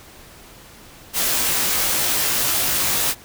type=noise with comb filter; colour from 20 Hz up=white; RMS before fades=-20 dBFS; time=1.13-3.15 s; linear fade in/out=50 ms; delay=18 ms; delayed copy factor=-1; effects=pink hiss -44 dBFS RMS until 3.24 s